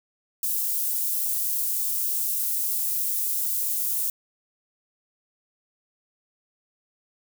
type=high-pass noise; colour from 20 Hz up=white; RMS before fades=-26 dBFS; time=0.43-4.1 s; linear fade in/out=2 ms; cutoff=11000 Hz; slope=12 dB/octave; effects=none